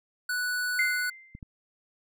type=tone; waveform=square; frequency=1480 Hz; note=F#6; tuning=in tune; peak=-28 dBFS; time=0.29-1.1 s; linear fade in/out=5 ms
type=tone with exponential decay; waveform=sine; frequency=2085 Hz; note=C7; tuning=7 cents flat; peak=-21 dBFS; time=0.79-1.39 s; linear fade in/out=2 ms; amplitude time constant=130 ms
type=clicks; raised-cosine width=5 ms; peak=-29 dBFS; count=2; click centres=1.351 / 1.428 s
effects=none